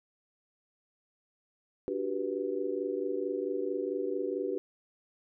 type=chord; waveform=sine; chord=G major seventh; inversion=second; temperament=just; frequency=294 / 367.5 / 392 / 490 Hz; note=D4 / F#4 / G4 / B4; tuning=+2 / -12 / 0 / -14 cents; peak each=-38 / -36 / -34 / -36 dBFS; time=1.88-4.58 s; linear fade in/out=0 ms; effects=none